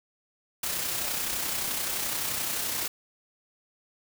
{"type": "noise with amplitude modulation", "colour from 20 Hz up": "white", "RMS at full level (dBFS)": -29, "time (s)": [0.63, 2.88], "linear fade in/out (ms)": 5, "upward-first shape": "sine", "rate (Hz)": 31.6, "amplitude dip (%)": 35, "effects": []}